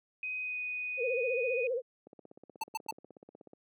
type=tone with pitch glide; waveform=sine; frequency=2509 to 2487 Hz; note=D#7 to D#7; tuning=+14 to -1 cents; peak=-34 dBFS; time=0.23-1.67 s; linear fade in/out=2 ms; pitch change=-15 cents; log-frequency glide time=0.4-0.59 s
type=tone with vibrato; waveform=sine; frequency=493.9 Hz; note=B4; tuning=in tune; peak=-29 dBFS; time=0.97-1.82 s; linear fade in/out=50 ms; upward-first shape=sine; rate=15 Hz; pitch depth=130 cents each way
type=click train; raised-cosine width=2 ms; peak=-35 dBFS; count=25; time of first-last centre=2.07-3.533 s; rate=16.4 Hz
type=tone bursts; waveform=square; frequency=884 Hz; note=A5; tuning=8 cents sharp; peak=-33 dBFS; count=3; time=2.61-2.911 s; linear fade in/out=5 ms; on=27 ms; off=110 ms
effects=high-pass 300 Hz 12 dB/octave